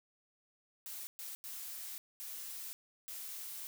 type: noise bursts at uneven times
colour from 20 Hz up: blue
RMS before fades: -45 dBFS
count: 5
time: 0.86-1.07 / 1.19-1.35 / 1.44-1.98 / 2.2-2.73 / 3.08-3.67 s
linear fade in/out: 0 ms
effects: none